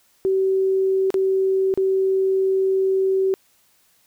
sine tone with dropouts, 382.6 Hz, G4, 42 cents flat, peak -16 dBFS, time 0.25-3.34 s, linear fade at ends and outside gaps 0 ms, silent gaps 1.104-1.142 / 1.74-1.775 s, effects white hiss -60 dBFS RMS until 4.06 s

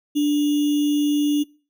sine tone with sample-and-hold, 293.3 Hz, D4, 2 cents flat, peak -16 dBFS, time 0.15-1.44 s, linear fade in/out 20 ms, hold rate 3150 Hz, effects noise-tail reverb RT60 0.4 s tail -24 dB re dry

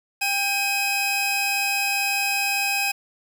sawtooth tone pair together, 797 / 2533 Hz, G5 / D#7, +28 / +30 cents, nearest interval octave + minor sixth, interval 2002 cents, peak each -23 / -19 dBFS, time 0.21-2.92 s, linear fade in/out 10 ms, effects 8-bit

